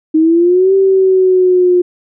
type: exponential two-way sweep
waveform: sine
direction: up then down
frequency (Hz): 311.1 to 388.7 to 355.9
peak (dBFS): -6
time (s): 0.14-1.82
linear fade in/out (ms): 10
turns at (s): 0.74
effects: none

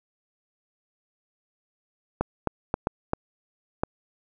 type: clicks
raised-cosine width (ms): 1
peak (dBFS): -9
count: 6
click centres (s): 2.21 / 2.473 / 2.741 / 2.871 / 3.134 / 3.835
effects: none

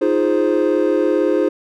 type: chord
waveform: triangle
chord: F minor seventh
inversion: third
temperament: equal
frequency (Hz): 311.1 / 349.2 / 415.3 / 523.3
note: Eb4 / F4 / Ab4 / C5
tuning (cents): 0 / 0 / 0 / 0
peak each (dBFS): -17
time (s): 0.01-1.49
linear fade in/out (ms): 10
effects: tanh soft clip ceiling -3 dBFS

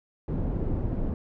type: low-pass noise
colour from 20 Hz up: pink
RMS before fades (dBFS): -28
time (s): 0.28-1.14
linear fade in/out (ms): 2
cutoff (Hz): 350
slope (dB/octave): 12
effects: none

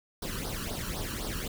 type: noise with flanger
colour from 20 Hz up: pink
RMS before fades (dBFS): -35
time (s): 0.22-1.48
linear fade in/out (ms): 5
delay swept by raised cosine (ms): 0.2 to 0.72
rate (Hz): 3.9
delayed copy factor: +0.75
effects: none

